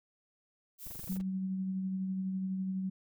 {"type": "noise", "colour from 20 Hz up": "violet", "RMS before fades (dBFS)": -45, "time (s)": [0.78, 1.19], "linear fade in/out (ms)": 50}
{"type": "noise bursts", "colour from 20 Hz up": "brown", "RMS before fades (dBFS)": -45, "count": 9, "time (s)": [0.86, 1.216], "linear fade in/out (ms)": 5, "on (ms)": 20, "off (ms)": 22}
{"type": "tone with tremolo", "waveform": "sine", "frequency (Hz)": 189.1, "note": "F#3", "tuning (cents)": 38, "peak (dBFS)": -31, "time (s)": [1.09, 2.9], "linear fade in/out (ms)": 10, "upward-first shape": "sine", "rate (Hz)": 12, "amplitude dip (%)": 25}
{"effects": []}